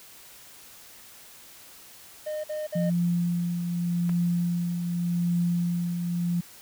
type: tone bursts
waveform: triangle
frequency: 611 Hz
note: D#5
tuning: 32 cents flat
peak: -27 dBFS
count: 3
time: 2.26-2.902 s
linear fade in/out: 10 ms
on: 180 ms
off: 51 ms
type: tone with tremolo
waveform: sine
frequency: 173.5 Hz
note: F3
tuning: 11 cents flat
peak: -21 dBFS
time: 2.75-6.41 s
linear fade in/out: 10 ms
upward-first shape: triangle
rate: 0.85 Hz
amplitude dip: 50%
type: clicks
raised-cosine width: 0.5 ms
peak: -27 dBFS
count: 2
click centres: 4.093 / 4.096 s
effects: white hiss -49 dBFS RMS until 6.61 s